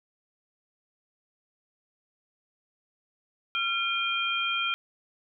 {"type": "tone cluster", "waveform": "sine", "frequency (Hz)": [1374, 2418, 3181], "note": ["F6", "D7", "G7"], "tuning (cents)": [-29, 50, 25], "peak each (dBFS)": -30, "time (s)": [3.55, 4.74], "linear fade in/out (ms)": 0, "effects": []}